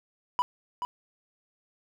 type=tone with echo; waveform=triangle; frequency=987.8 Hz; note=B5; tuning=in tune; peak=-20 dBFS; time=0.39-0.42 s; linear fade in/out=0 ms; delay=430 ms; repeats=1; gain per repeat=-7 dB; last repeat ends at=0.85 s; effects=none